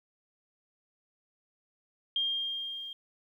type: tone with level ramp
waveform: sine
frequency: 3210 Hz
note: G7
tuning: 40 cents sharp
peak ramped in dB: -26 to -39 dBFS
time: 2.16-2.93 s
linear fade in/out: 2 ms
effects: 11-bit